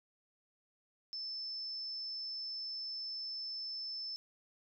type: tone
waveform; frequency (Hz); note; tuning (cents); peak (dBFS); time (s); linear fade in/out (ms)
sine; 5274; E8; 0; -39; 1.13-4.16; 0
effects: none